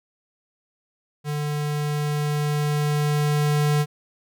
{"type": "tone with level ramp", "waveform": "square", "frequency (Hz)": 148.2, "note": "D3", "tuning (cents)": 16, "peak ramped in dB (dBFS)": [-25, -18], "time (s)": [1.24, 3.86], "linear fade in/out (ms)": 50, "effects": []}